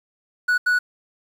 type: tone bursts at uneven times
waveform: triangle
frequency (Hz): 1472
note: F#6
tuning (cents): -9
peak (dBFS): -14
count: 2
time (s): 0.48-0.58 / 0.66-0.79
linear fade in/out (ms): 10
effects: 8-bit